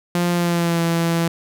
sawtooth tone with pitch glide, 174.61 to 167.59 Hz, F3 to E3, 0 to +29 cents, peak -13 dBFS, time 0.15-1.28 s, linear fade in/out 2 ms, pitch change -71 cents, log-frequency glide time 0.32-0.82 s, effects none

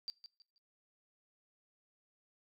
sine tone with echo, 4699 Hz, D8, in tune, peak -37 dBFS, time 0.08-0.1 s, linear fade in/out 0 ms, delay 160 ms, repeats 3, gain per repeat -11 dB, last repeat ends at 0.58 s, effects noise-tail reverb RT60 0.3 s tail -22 dB re dry

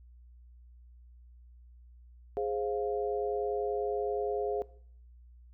sine chord, F minor, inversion first, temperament equal with one note detuned, 415.3 / 525.7 / 698.5 Hz, Ab4 / C5 / F5, 0 / +8 / 0 cents, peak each -31 / -37 / -36 dBFS, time 2.37-4.62 s, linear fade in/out 0 ms, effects noise-tail reverb RT60 0.6 s tail -20 dB re dry + added 60 Hz sine -52 dBFS peak until 5.53 s

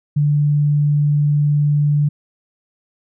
sine tone, 146.83 Hz, D3, in tune, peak -12 dBFS, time 0.16-2.09 s, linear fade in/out 10 ms, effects none

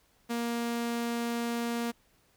sawtooth tone, 235.1 Hz, A#3, 15 cents sharp, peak -26 dBFS, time 0.29-1.92 s, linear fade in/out 20 ms, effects pink hiss -67 dBFS RMS until 2.36 s

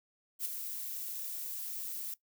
violet noise with ADSR envelope, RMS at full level -33 dBFS, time 0.39-2.14 s, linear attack 62 ms, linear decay 11 ms, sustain -7 dB, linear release 3 ms, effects noise-tail reverb RT60 0.1 s tail -17 dB re dry

